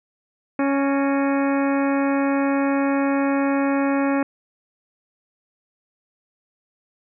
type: harmonic tone with a mistuned harmonic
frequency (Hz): 277.2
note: C#4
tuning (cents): 0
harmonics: 1 / 2 / 3 / 4 / 5 / 6 / 7 / 8 / 9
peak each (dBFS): -19 / -25 / -29 / -31 / -33 / -35 / -36 / -37 / -38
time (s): 0.59-4.23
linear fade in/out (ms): 2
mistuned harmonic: 7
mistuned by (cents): -88
effects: none